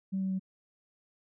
sine tone with pitch steps, 191.8 / 190.37 / 188.94 Hz, G3 / F#3 / F#3, -37 / +50 / +37 cents, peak -28 dBFS, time 0.12-0.396 s, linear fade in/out 20 ms, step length 92 ms, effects tanh soft clip ceiling -24 dBFS

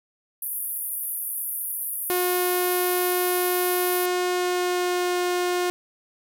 white band-pass noise, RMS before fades -30 dBFS, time 0.42-4.06 s, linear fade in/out 5 ms, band 9800 to 15000 Hz, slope 96 dB/octave
sawtooth tone with pitch glide, 360 to 357.3 Hz, F#4 to F4, -47 to +40 cents, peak -18 dBFS, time 2.1-5.7 s, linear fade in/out 0 ms, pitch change -13 cents, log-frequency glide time 4.31-5.2 s
effects none

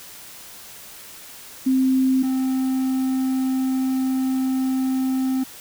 sine / triangle tone pair in turn, 261.6 / 261.6 Hz, C4 / C4, 0 / 0 cents, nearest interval unison, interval 0 cents, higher neither, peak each -15 / -17 dBFS, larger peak first, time 1.66-2.23 / 2.23-5.44 s, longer second, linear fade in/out 10 ms, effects white hiss -41 dBFS RMS until 5.6 s

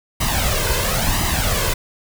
pink noise with flanger, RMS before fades -19 dBFS, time 0.2-1.74 s, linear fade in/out 10 ms, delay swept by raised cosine 1 to 1.97 ms, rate 0.98 Hz, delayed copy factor +0.7, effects none

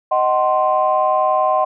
sine chord, C diminished, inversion first, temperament equal with one note detuned, 622.3 / 752.9 / 1046.5 Hz, Eb5 / Gb5 / C6, 0 / +30 / 0 cents, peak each -17 dBFS, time 0.11-1.65 s, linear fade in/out 10 ms, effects tanh soft clip ceiling -4 dBFS

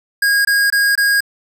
square tone bursts, 1634 Hz, G#6, 29 cents flat, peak -12 dBFS, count 4, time 0.22-1.206 s, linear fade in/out 5 ms, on 230 ms, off 22 ms, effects none

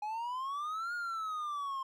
triangle exponential two-way sweep, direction up then down, 830.6 to 1438 to 1056 Hz, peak -33 dBFS, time 0.02-1.83 s, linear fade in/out 5 ms, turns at 0.94 s, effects none

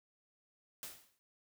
white noise with exponential decay, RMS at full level -43 dBFS, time 0.83-1.19 s, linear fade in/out 0 ms, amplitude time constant 77 ms, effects none

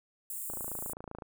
white high-pass noise, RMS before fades -39 dBFS, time 0.3-0.93 s, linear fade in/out 2 ms, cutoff 7200 Hz, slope 96 dB/octave
click train, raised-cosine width 1 ms, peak -28 dBFS, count 21, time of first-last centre 0.5-1.222 s, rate 27.7 Hz
effects none

